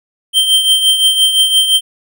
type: tone with tremolo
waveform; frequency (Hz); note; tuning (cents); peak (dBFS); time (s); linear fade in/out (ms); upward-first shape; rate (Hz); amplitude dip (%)
square; 3136; G7; 0; -6; 0.33-1.81; 50; triangle; 5.8; 65
effects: none